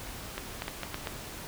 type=clicks; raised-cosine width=0.3 ms; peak=-17 dBFS; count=6; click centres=0.38 / 0.621 / 0.681 / 0.833 / 0.944 / 1.072 s; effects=pink hiss -42 dBFS RMS until 1.47 s